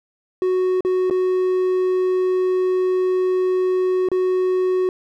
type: tone with dropouts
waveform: triangle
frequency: 369.4 Hz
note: F#4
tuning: 3 cents flat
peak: -14 dBFS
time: 0.42-4.89 s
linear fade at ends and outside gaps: 1 ms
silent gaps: 0.807-0.849 / 1.099-1.109 / 4.087-4.116 s
effects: none